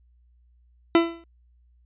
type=tone with exponential decay; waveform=40% pulse; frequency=334.9 Hz; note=E4; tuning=27 cents sharp; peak=-11 dBFS; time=0.95-1.24 s; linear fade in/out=1 ms; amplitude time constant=62 ms; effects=added 60 Hz sine -56 dBFS peak until 1.85 s + resampled to 8000 Hz